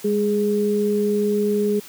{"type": "tone pair together", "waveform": "sine", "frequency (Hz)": [205, 416.1], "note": ["G#3", "G#4"], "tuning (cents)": [-22, 3], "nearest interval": "octave", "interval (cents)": 1225, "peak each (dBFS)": [-21, -19], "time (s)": [0.04, 1.8], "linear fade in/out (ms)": 10, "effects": ["white hiss -42 dBFS RMS until 1.88 s", "high-pass 100 Hz 12 dB/octave"]}